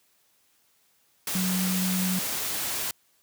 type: tone in noise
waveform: sine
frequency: 185 Hz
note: F#3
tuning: in tune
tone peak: -25 dBFS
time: 1.35-2.19 s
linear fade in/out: 2 ms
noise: white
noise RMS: -30 dBFS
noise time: 1.27-2.91 s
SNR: +2 dB
effects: white hiss -66 dBFS RMS until 3.22 s + high-pass 60 Hz 12 dB/octave